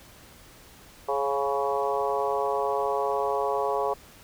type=harmonic tone with a mistuned harmonic; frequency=140 Hz; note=C#3; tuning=18 cents sharp; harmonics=3 / 4 / 5 / 6 / 7 / 8; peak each=-29 / -30 / -31 / -32 / -32 / -33 dBFS; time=1.08-3.94 s; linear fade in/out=10 ms; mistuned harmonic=4; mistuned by=-28 cents; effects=pink hiss -51 dBFS RMS until 4.23 s